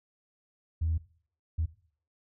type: tone bursts at uneven times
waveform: sine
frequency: 81 Hz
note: E2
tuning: 30 cents flat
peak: -25 dBFS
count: 2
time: 0.81-0.98 / 1.58-1.66 s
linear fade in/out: 10 ms
effects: noise-tail reverb RT60 0.5 s tail -18 dB re dry + tanh soft clip ceiling -21 dBFS